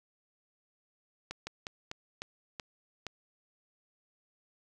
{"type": "slowing click train", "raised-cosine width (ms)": 0.2, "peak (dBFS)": -21, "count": 7, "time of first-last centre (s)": [1.31, 3.067], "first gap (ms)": 160, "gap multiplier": 1.24, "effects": []}